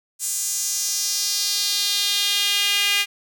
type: tone with high-pass filter sweep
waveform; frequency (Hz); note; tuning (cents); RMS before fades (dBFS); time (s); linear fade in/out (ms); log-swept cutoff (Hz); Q
sawtooth; 405.3; G#4; -42; -22; 0.19-3.06; 50; 7800 to 2500; 2.6
effects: none